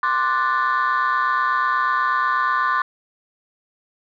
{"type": "chord", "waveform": "sine", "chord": "D dominant seventh", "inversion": "third", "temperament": "equal", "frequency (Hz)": [1046.5, 1174.7, 1480, 1760], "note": ["C6", "D6", "F#6", "A6"], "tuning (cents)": [0, 0, 0, 0], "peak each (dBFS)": [-20, -20, -23, -24], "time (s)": [0.03, 2.82], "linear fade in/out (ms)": 2, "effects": ["tanh soft clip ceiling -12 dBFS"]}